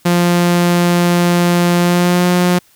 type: tone with pitch glide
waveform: sawtooth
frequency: 174.61 to 178.28 Hz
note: F3 to F3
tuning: 0 to +36 cents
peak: -6 dBFS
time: 0.05-2.59 s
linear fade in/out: 10 ms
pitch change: +36 cents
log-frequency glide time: 1.78-2.26 s
effects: white hiss -51 dBFS RMS until 2.75 s